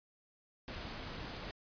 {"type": "noise", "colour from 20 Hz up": "pink", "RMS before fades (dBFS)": -44, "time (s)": [0.68, 1.51], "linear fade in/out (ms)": 0, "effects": ["resampled to 11025 Hz"]}